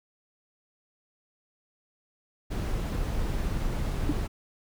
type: noise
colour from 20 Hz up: brown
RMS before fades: -29 dBFS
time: 2.5-4.28 s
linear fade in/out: 20 ms
type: tone with exponential decay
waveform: sine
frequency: 293.7 Hz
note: D4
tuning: in tune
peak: -21 dBFS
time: 4.09-4.17 s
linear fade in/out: 5 ms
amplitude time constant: 17 ms
effects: none